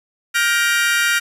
35% pulse chord, G minor seventh, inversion third, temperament just, 1411.2 / 1568 / 1881.6 / 2352 Hz, F6 / G6 / Bb6 / D7, +18 / 0 / +16 / +2 cents, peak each -16 / -21 / -19 / -21 dBFS, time 0.34-1.2 s, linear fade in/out 20 ms, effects resampled to 32000 Hz + 7-bit

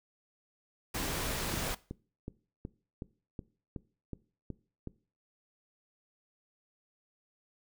pink noise, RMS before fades -35 dBFS, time 0.94-1.75 s, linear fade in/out 10 ms
click train, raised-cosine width 3 ms, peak -26 dBFS, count 10, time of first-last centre 1.54-4.873 s, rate 2.7 Hz
effects noise-tail reverb RT60 0.4 s tail -20 dB re dry

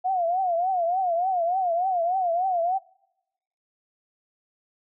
sine tone with vibrato, 716 Hz, F5, 43 cents sharp, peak -21 dBFS, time 0.04-2.79 s, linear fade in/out 20 ms, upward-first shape triangle, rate 3.4 Hz, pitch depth 150 cents each way, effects noise-tail reverb RT60 0.9 s tail -26 dB re dry

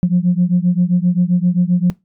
sine beating tone pair, 174.61 / 182.21 Hz, F3 / F#3, 0 / -26 cents, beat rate 7.6 Hz, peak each -13 dBFS, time 0.03-1.9 s, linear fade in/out 0 ms, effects noise-tail reverb RT60 0.2 s tail -21 dB re dry + tanh soft clip ceiling -5 dBFS

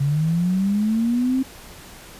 sine linear sweep, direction up, 136.6 to 266.4 Hz, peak -17 dBFS, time 0-1.43 s, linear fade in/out 10 ms, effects pink hiss -42 dBFS RMS until 2.19 s + resampled to 32000 Hz

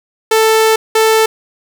sawtooth tone bursts at uneven times, 441.6 Hz, A4, 6 cents sharp, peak -4 dBFS, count 2, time 0.31-0.76 / 0.95-1.26 s, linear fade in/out 5 ms, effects none

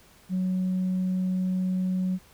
sine tone, 185 Hz, F#3, in tune, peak -22 dBFS, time 0.29-2.19 s, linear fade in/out 50 ms, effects tanh soft clip ceiling -21 dBFS + pink hiss -56 dBFS RMS until 2.33 s

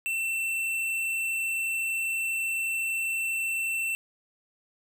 sine tone with hard clipping, 2687 Hz, E7, 33 cents sharp, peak -28 dBFS, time 0.06-3.95 s, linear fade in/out 0 ms, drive 13 dB, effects none

